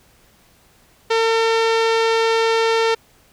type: tone with low-pass filter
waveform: sawtooth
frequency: 452.6 Hz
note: A4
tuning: 49 cents sharp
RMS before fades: -17 dBFS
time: 1.1-2.95 s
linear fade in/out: 10 ms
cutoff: 4400 Hz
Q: 1.1
effects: pink hiss -54 dBFS RMS until 3.32 s